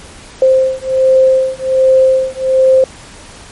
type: beating tone pair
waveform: sine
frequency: 523.3 / 524.6 Hz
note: C5 / C5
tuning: 0 / +4 cents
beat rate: 1.3 Hz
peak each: -10 dBFS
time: 0.42-2.84 s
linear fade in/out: 2 ms
effects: pink hiss -35 dBFS RMS until 3.51 s + MP3 48 kbps